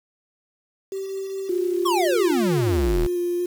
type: tone with tremolo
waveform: sine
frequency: 387 Hz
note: G4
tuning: 22 cents flat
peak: -25 dBFS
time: 0.92-2.31 s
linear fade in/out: 2 ms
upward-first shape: triangle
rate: 4.8 Hz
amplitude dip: 35%
type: tone with vibrato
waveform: sine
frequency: 353 Hz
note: F4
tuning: 19 cents sharp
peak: -21 dBFS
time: 1.49-3.46 s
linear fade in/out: 5 ms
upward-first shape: square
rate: 2.1 Hz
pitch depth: 12 cents each way
type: exponential sweep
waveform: square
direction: down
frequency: 1151 to 33.6 Hz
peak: -21 dBFS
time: 1.85-3.07 s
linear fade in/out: 10 ms
effects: 7-bit